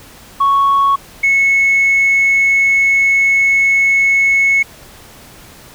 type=tone pair in turn; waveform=sine; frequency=1108.7 / 2197 Hz; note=C#6 / C#7; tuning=0 / -16 cents; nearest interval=octave; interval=1184 cents; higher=second; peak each=-7 / -7 dBFS; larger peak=neither; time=0.4-0.96 / 1.23-4.63 s; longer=second; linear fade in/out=10 ms; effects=tanh soft clip ceiling -6 dBFS + pink hiss -39 dBFS RMS until 5.74 s